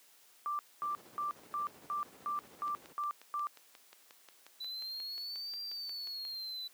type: tone bursts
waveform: sine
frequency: 1178 Hz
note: D6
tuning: 5 cents sharp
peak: -33 dBFS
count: 9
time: 0.46-3.47 s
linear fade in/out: 0 ms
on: 130 ms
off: 230 ms
type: noise with tremolo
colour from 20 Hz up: brown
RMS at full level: -46 dBFS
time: 0.82-2.93 s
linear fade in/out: 5 ms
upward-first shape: square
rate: 13 Hz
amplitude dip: 40%
type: click train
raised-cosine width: 0.2 ms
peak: -35 dBFS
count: 21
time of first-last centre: 2.68-6.251 s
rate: 5.6 Hz
type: exponential two-way sweep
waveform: triangle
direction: up then down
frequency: 3965 to 4734 to 3965 Hz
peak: -38 dBFS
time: 4.6-6.68 s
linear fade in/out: 10 ms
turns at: 5.61 s
effects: white hiss -63 dBFS RMS until 6.73 s + high-pass 300 Hz 12 dB/octave